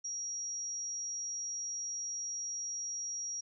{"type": "tone", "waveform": "sine", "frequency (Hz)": 5680, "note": "F8", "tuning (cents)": 28, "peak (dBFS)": -36, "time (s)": [0.04, 3.41], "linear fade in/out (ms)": 10, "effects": []}